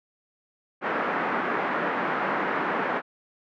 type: band-pass noise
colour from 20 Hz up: white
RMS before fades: -27 dBFS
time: 0.81-3.02 s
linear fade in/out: 50 ms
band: 190 to 1700 Hz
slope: 24 dB/octave
effects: none